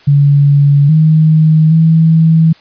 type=tone with pitch steps; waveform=sine; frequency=142.7 / 157 / 161.7 Hz; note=D3 / D#3 / E3; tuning=-49 / +16 / -33 cents; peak=-4 dBFS; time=0.07-2.53 s; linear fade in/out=10 ms; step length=820 ms; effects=white hiss -43 dBFS RMS until 2.6 s + resampled to 11025 Hz